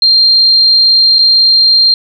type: tone with dropouts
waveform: sine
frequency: 4186 Hz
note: C8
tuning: in tune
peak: -4 dBFS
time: 0.02-1.94 s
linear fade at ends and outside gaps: 2 ms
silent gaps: 1.185-1.19 s
effects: none